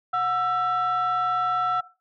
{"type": "tone pair together", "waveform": "sine", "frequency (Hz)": [729, 1332.4], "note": ["F#5", "E6"], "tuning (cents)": [-26, 18], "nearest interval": "minor seventh", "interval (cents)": 1044, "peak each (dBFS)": [-24, -21], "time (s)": [0.13, 1.81], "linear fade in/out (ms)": 10, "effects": ["noise-tail reverb RT60 0.3 s tail -18 dB re dry", "tanh soft clip ceiling -18 dBFS"]}